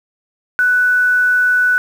sine tone with quantisation, 1487 Hz, F#6, 8 cents sharp, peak -10 dBFS, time 0.59-1.78 s, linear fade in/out 0 ms, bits 6, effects none

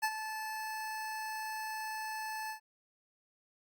25% pulse tone with ADSR envelope, 871 Hz, A5, 18 cents flat, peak -24 dBFS, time 0.02-2.6 s, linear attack 20 ms, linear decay 60 ms, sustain -10 dB, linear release 100 ms, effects Opus 48 kbps

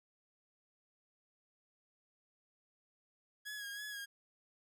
sawtooth tone with vibrato, 1661.2 Hz, G#6, in tune, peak -39 dBFS, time 3.45-4.06 s, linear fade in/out 20 ms, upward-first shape sine, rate 3.1 Hz, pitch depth 42 cents each way, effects none

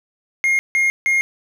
triangle tone bursts, 2136 Hz, C7, 35 cents sharp, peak -12 dBFS, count 3, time 0.44-1.21 s, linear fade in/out 0 ms, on 150 ms, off 160 ms, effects none

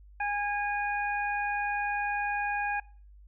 harmonic tone, 820 Hz, G#5, 22 cents flat, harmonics 1 / 2 / 3, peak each -30 / -33 / -35 dBFS, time 0.2-2.8 s, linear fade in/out 5 ms, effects noise-tail reverb RT60 0.4 s tail -22 dB re dry + added 50 Hz sine -50 dBFS peak until 3.27 s

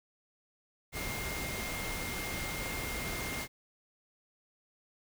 sine tone in noise, 2120 Hz, C7, 22 cents sharp, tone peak -41 dBFS, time 0.92-3.48 s, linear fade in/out 50 ms, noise pink, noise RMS -38 dBFS, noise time 0.92-3.48 s, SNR -6 dB, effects none

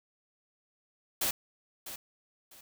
white noise with echo, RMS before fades -30 dBFS, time 1.21-1.31 s, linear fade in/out 5 ms, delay 650 ms, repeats 2, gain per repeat -12 dB, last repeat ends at 2.61 s, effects none

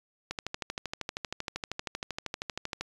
click train, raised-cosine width 0.2 ms, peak -16 dBFS, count 33, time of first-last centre 0.31-2.81 s, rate 12.8 Hz, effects resampled to 24000 Hz

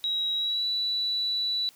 sine tone with pitch glide, 3844 to 3950 Hz, B7 to B7, -48 to 0 cents, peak -25 dBFS, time 0.04-1.69 s, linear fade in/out 0 ms, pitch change +48 cents, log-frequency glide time 0.35-0.66 s, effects white hiss -57 dBFS RMS until 1.75 s

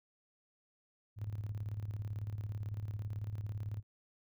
sine tone with tremolo, 103.83 Hz, G#2, in tune, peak -35 dBFS, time 1.16-3.83 s, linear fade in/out 50 ms, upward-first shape square, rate 18 Hz, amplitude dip 60%, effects none

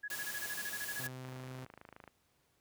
sine tone bursts, 1676 Hz, G#6, 15 cents sharp, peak -38 dBFS, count 14, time 0.03-1.083 s, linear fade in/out 10 ms, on 52 ms, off 25 ms
white noise, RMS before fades -43 dBFS, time 0.1-1.07 s, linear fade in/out 2 ms
sawtooth tone, 128.8 Hz, C3, 27 cents flat, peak -40 dBFS, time 0.99-1.65 s, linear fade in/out 5 ms
click train, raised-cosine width 0.5 ms, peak -36 dBFS, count 23, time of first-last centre 1.25-2.077 s, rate 26.6 Hz
effects pink hiss -74 dBFS RMS until 2.6 s + high-pass 60 Hz 12 dB/octave

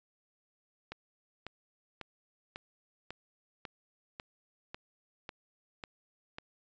click train, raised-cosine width 0.3 ms, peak -25 dBFS, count 11, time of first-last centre 0.92-6.384 s, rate 1.83 Hz, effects resampled to 16000 Hz

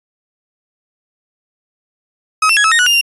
35% pulse tone with pitch steps, 1271 / 2693 / 1668 / 1299 / 1853 / 1470 / 2813 / 2778 Hz, D#6 / E7 / G#6 / E6 / A#6 / F#6 / F7 / F7, +36 / +36 / +7 / -26 / -11 / -12 / +12 / -10 cents, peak -7 dBFS, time 2.42-3.012 s, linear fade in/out 5 ms, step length 74 ms, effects resampled to 24000 Hz

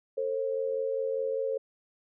sine tone pair together, 449 / 534 Hz, A4 / C5, +35 / +35 cents, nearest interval minor third, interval 300 cents, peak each -31 / -30 dBFS, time 0.17-1.58 s, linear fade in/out 10 ms, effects none

